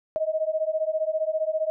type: beating tone pair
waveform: sine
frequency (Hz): 622.3 / 637.3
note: D#5 / D#5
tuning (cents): 0 / +41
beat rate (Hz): 15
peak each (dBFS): -26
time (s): 0.16-1.7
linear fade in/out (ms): 0
effects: none